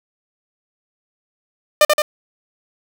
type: tone with echo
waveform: sawtooth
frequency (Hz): 602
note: D5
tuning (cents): +43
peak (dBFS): -4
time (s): 1.81-1.85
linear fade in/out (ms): 2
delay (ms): 85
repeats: 2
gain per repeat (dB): -3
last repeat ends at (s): 2.02
effects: none